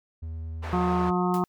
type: tone with vibrato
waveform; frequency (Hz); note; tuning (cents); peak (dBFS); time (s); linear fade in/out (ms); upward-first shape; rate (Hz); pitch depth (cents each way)
triangle; 80.7; E2; -36; -30; 0.22-1.11; 10; triangle; 9.4; 10
type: band-pass noise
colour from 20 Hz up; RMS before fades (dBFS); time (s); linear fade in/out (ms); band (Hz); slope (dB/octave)
white; -38; 0.62-1.11; 20; 410 to 1200; 12
type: harmonic tone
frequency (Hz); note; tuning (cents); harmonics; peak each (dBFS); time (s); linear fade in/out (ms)
179.8; F#3; -49; 1 / 2 / 4 / 5 / 6 / 7; -25 / -28 / -31 / -32 / -33 / -33; 0.73-1.44; 0
type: noise with exponential decay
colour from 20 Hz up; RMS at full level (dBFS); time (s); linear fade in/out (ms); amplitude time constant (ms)
white; -38; 1.34-1.48; 0; 29
effects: none